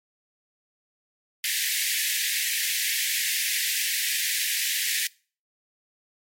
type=high-pass noise; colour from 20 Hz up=pink; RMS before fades=-26 dBFS; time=1.44-5.07 s; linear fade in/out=2 ms; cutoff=1700 Hz; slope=96 dB/octave; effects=noise-tail reverb RT60 0.4 s tail -24 dB re dry + MP3 64 kbps